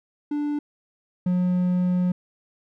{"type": "tone pair in turn", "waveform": "triangle", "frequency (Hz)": [293.7, 180.27], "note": ["D4", "F#3"], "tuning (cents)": [0, -45], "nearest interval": "minor sixth", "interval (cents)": 845, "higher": "first", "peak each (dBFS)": [-21, -17], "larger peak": "second", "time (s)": [[0.31, 0.59], [1.26, 2.12]], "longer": "second", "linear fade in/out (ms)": 5, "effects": []}